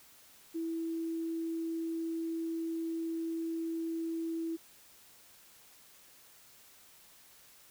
sine tone, 328.7 Hz, E4, 5 cents flat, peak -33 dBFS, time 0.54-4.57 s, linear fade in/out 20 ms, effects white hiss -59 dBFS RMS until 7.7 s

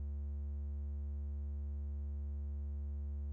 triangle tone, 71.7 Hz, D2, 41 cents flat, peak -36 dBFS, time 0-3.32 s, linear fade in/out 0 ms, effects none

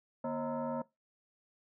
sine tone with frequency modulation, 150 Hz, D3, 37 cents sharp, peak -33 dBFS, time 0.24-0.82 s, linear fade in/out 5 ms, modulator 389 Hz, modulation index 2.1, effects noise-tail reverb RT60 0.2 s tail -21 dB re dry

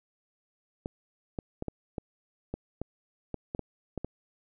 clicks, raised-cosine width 2 ms, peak -20 dBFS, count 12, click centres 0.859 / 1.388 / 1.624 / 1.683 / 1.982 / 2.54 / 2.816 / 3.343 / 3.549 / 3.593 / 3.977 / 4.046 s, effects none

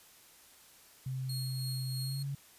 sine tone with pitch glide, 130.81 to 139.39 Hz, C3 to C#3, 0 to +10 cents, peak -34 dBFS, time 1.06-2.35 s, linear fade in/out 5 ms, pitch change +110 cents, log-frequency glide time 1.99-2.21 s
sawtooth tone with tremolo, 4285 Hz, C8, 40 cents sharp, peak -36 dBFS, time 1.29-2.23 s, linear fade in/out 5 ms, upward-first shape triangle, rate 3.1 Hz, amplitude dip 45%
effects white hiss -59 dBFS RMS until 2.58 s + resampled to 32000 Hz

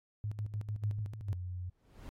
sine tone with tremolo, 105.2 Hz, G#2, 23 cents sharp, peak -33 dBFS, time 0.24-1.33 s, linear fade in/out 0 ms, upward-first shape square, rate 6.7 Hz, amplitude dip 70%
sine tone with pitch glide, 103.83 to 90.39 Hz, G#2 to F#2, 0 to -40 cents, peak -37 dBFS, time 0.82-1.7 s, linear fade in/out 10 ms, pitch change -240 cents, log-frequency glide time 1.25-1.33 s
brown noise with exponential growth, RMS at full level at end -44 dBFS, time 1.64-2.09 s, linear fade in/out 0 ms, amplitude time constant 97 ms
effects AAC 48 kbps

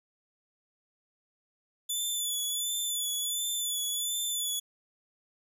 15% pulse tone with vibrato, 3470 Hz, A7, 25 cents flat, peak -23 dBFS, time 1.89-4.6 s, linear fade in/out 10 ms, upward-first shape sine, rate 1.4 Hz, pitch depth 39 cents each way, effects none

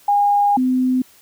sine tone pair in turn, 815 / 255.5 Hz, G#5 / C4, -33 / -41 cents, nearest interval octave + minor sixth, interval 2008 cents, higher first, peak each -12 / -14 dBFS, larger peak first, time 0.08-0.57 / 0.57-1.02 s, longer first, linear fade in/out 5 ms, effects white hiss -50 dBFS RMS until 1.21 s

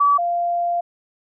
sine tone pair in turn, 1146 / 694.2 Hz, D6 / F5, -43 / -11 cents, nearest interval major sixth, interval 868 cents, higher first, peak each -12 / -18 dBFS, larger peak first, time 0-0.18 / 0.18-0.81 s, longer second, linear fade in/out 10 ms, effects none

